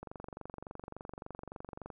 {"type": "click train", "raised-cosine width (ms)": 1, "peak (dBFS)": -29, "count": 45, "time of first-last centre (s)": [0.03, 1.902], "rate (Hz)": 23.5, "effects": []}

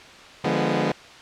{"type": "chord", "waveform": "15% pulse", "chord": "D diminished seventh", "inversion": "none", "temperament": "equal with one note detuned", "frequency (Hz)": [149.4, 174.61, 207.7, 246.9], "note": ["D3", "F3", "Ab3", "Cb4"], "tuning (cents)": [30, 0, 0, 0], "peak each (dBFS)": -20, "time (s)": [0.44, 0.92], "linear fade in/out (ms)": 5, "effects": ["white hiss -44 dBFS RMS until 1.21 s", "low-pass 4000 Hz 12 dB/octave"]}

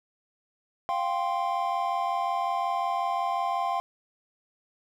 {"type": "chord", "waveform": "triangle", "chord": "F suspended second", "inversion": "none", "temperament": "equal", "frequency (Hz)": [698.5, 784, 1046.5], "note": ["F5", "G5", "C6"], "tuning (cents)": [0, 0, 0], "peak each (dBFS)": -28, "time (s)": [0.89, 3.8], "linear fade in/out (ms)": 0, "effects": []}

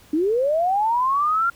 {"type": "linear sweep", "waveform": "sine", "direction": "up", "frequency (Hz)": [290, 1400], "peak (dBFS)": -17, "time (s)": [0.13, 1.5], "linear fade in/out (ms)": 5, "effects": ["pink hiss -51 dBFS RMS until 1.55 s"]}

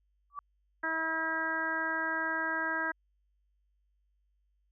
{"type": "tone with exponential growth", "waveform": "sine", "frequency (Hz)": 1150, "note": "D6", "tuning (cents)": -37, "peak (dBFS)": -32, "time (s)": [0.3, 0.39], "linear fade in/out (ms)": 1, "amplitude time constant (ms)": 18}
{"type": "harmonic tone", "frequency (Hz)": 322.3, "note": "E4", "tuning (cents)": -39, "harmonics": [1, 2, 3, 4, 5, 6], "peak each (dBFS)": [-41, -41, -38, -39, -32, -40], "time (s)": [0.83, 2.92], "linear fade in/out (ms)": 10}
{"effects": ["added 50 Hz sine -70 dBFS peak until 4.71 s"]}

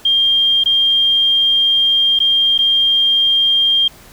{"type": "tone with dropouts", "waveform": "sine", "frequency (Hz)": 3202, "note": "G7", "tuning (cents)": 36, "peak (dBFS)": -10, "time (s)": [0.05, 3.88], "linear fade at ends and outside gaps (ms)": 5, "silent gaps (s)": [[0.638, 0.658], [2.19, 2.201], [2.579, 2.588]], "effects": ["pink hiss -42 dBFS RMS until 4.12 s"]}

